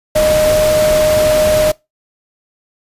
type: tone in noise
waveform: sine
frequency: 615 Hz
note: D#5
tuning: 20 cents flat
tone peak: -9 dBFS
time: 0.15-1.72 s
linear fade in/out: 10 ms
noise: pink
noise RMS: -19 dBFS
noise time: 0.15-1.72 s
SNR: +7 dB
effects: noise-tail reverb RT60 0.2 s tail -22 dB re dry + resampled to 32000 Hz